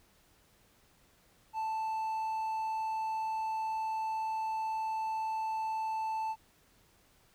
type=tone; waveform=triangle; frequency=881 Hz; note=A5; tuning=2 cents sharp; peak=-30 dBFS; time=1.53-6.36 s; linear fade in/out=50 ms; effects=pink hiss -66 dBFS RMS until 7.34 s